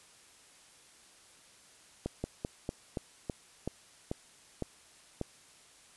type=slowing click train; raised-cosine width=2 ms; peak=-20 dBFS; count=10; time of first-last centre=2.06-5.213 s; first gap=180 ms; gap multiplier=1.16; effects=white hiss -59 dBFS RMS until 5.96 s + resampled to 24000 Hz